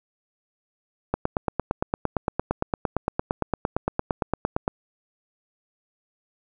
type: click train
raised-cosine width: 1 ms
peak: -8 dBFS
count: 32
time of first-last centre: 1.14-4.679 s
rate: 8.76 Hz
effects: none